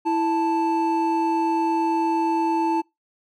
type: tone pair together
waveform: triangle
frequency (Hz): 329.6 / 880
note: E4 / A5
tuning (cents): 0 / 0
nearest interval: octave + perfect fourth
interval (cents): 1700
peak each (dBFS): -20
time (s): 0.05-2.82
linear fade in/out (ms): 20
effects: noise-tail reverb RT60 0.2 s tail -25 dB re dry

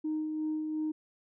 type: tone with tremolo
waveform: sine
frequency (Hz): 309.8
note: D#4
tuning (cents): -7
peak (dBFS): -28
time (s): 0.04-0.92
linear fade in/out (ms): 10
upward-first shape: sine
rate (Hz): 2.8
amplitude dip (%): 35
effects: tanh soft clip ceiling -26 dBFS

